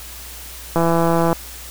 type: click train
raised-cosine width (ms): 1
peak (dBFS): -4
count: 96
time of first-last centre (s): 0.76-1.329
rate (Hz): 167
effects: added 60 Hz sine -38 dBFS peak until 1.7 s + white hiss -36 dBFS RMS until 1.7 s